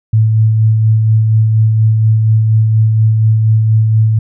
sine tone with tremolo, 110 Hz, A2, in tune, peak -5 dBFS, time 0.13-4.19 s, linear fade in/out 5 ms, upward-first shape sine, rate 4.2 Hz, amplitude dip 30%, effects none

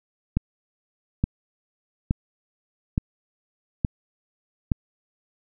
click train, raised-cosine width 5 ms, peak -8 dBFS, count 6, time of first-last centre 0.37-4.718 s, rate 1.15 Hz, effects none

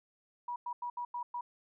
sine tone bursts at uneven times, 967 Hz, B5, 37 cents flat, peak -35 dBFS, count 6, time 0.48-0.56 / 0.66-0.73 / 0.82-0.9 / 0.97-1.05 / 1.14-1.23 / 1.34-1.41 s, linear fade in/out 5 ms, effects none

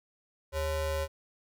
square ring-modulated tone, 237.2 Hz, A#3, 30 cents sharp, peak -27 dBFS, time 0.52-1.08 s, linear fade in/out 50 ms, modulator 312 Hz, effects none

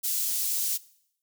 white high-pass noise, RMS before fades -28 dBFS, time 0.03-0.78 s, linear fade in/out 20 ms, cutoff 5500 Hz, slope 12 dB/octave, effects noise-tail reverb RT60 0.7 s tail -20 dB re dry

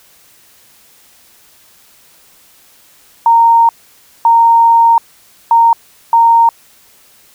sine tone bursts at uneven times, 924 Hz, A#5, 16 cents flat, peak -4 dBFS, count 4, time 3.26-3.69 / 4.25-4.98 / 5.51-5.73 / 6.13-6.49 s, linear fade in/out 2 ms, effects white hiss -46 dBFS RMS until 7.34 s

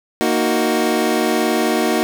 25% pulse chord, D# minor, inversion second, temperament equal, 233.1 / 311.1 / 370 Hz, A#3 / D#4 / F#4, 0 / 0 / 0 cents, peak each -16 dBFS, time 0.21-2.03 s, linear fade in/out 0 ms, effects none

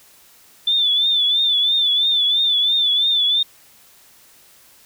sine tone with vibrato, 3520 Hz, A7, in tune, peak -14 dBFS, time 0.67-3.43 s, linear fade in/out 5 ms, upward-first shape triangle, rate 3 Hz, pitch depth 84 cents each way, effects white hiss -50 dBFS RMS until 4.85 s

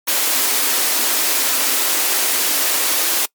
white high-pass noise, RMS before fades -17 dBFS, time 0.07-3.26 s, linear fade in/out 10 ms, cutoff 240 Hz, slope 96 dB/octave, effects noise-tail reverb RT60 0.1 s tail -24 dB re dry + MP3 96 kbps

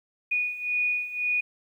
sine beating tone pair, 2463 / 2464.9 Hz, D#7 / D#7, -18 / -17 cents, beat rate 1.9 Hz, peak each -30 / -26 dBFS, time 0.31-1.41 s, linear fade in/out 10 ms, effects 10-bit

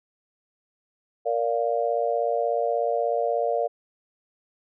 sine chord, Bb major, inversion none, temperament just, 466.2 / 582.7 / 699.2 Hz, Bb4 / D5 / F5, 0 / -14 / +2 cents, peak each -26 dBFS, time 1.25-3.68 s, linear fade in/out 20 ms, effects none

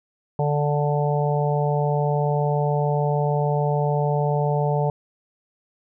harmonic tone, 146.83 Hz, D3, in tune, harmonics 1 / 3 / 4 / 5 / 6, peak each -21 / -26 / -27 / -28 / -29 dBFS, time 0.39-4.9 s, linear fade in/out 2 ms, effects none

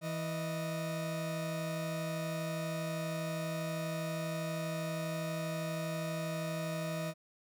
40% pulse tone pair together, 163.69 / 622.3 Hz, E3 / D#5, -12 / 0 cents, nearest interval octave + major seventh, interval 2312 cents, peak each -36 / -38 dBFS, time 0.01-7.14 s, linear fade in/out 50 ms, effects none

